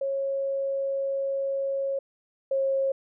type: tone pair in turn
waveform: sine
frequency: 547 / 540.7 Hz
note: C#5 / C#5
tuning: -23 / -43 cents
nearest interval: unison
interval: 20 cents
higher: first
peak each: -25 / -22 dBFS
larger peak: second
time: 0.01-1.99 / 2.51-2.92 s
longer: first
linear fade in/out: 5 ms
effects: none